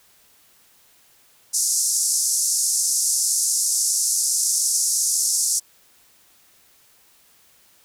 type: band-pass noise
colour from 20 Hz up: pink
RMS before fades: -21 dBFS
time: 1.53-5.6 s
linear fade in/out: 20 ms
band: 5400 to 11000 Hz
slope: 48 dB/octave
effects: white hiss -56 dBFS RMS until 7.84 s